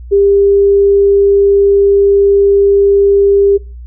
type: tone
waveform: sine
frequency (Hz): 399.3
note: G4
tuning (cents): +32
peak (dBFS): -5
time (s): 0.11-3.58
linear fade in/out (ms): 20
effects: noise-tail reverb RT60 0.3 s tail -23 dB re dry + added 60 Hz sine -26 dBFS peak until 3.86 s